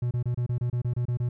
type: tone bursts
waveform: triangle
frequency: 121.8 Hz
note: B2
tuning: 24 cents flat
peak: -22 dBFS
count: 11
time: 0.02-1.29 s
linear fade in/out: 5 ms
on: 90 ms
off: 28 ms
effects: none